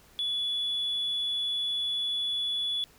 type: tone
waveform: sine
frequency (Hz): 3422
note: A7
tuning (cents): -49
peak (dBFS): -26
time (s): 0.19-2.84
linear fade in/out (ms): 0
effects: tanh soft clip ceiling -24 dBFS + pink hiss -58 dBFS RMS until 2.98 s